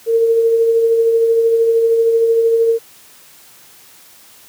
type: tone with tremolo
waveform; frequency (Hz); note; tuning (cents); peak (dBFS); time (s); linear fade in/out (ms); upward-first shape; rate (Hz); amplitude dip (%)
sine; 457.3; A#4; -33; -8; 0.06-2.79; 50; triangle; 13; 40
effects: white hiss -44 dBFS RMS until 4.48 s + high-pass 80 Hz 12 dB/octave